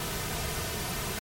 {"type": "noise with comb filter", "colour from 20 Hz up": "pink", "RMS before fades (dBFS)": -33, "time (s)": [0, 1.19], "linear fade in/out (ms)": 2, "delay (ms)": 3.6, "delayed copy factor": -0.5, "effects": ["MP3 64 kbps"]}